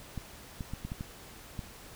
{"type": "clicks", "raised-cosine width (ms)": 5, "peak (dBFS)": -24, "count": 7, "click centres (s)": [0.177, 0.608, 0.736, 0.85, 0.919, 1.009, 1.592], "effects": ["pink hiss -50 dBFS RMS until 1.95 s"]}